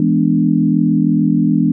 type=chord; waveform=sine; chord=E dominant seventh; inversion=none; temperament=equal; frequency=164.81 / 207.7 / 246.9 / 293.7 Hz; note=E3 / G#3 / B3 / D4; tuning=0 / 0 / 0 / 0 cents; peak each=-16 dBFS; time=0-1.72 s; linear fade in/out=2 ms; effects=none